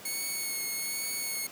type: tone with vibrato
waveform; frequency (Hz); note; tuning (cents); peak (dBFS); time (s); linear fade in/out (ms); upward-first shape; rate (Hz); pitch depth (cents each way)
5% pulse; 2200; C#7; -14; -22; 0.05-1.47; 5; sine; 1.2; 19
effects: pink hiss -47 dBFS RMS until 1.51 s + high-pass 200 Hz 12 dB/octave